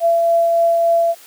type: tone with tremolo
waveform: sine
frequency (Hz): 675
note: E5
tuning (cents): +41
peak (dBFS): -10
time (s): 0-1.15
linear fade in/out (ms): 50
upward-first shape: triangle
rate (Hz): 3.5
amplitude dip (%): 25
effects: white hiss -43 dBFS RMS until 1.26 s + high-pass 300 Hz 12 dB/octave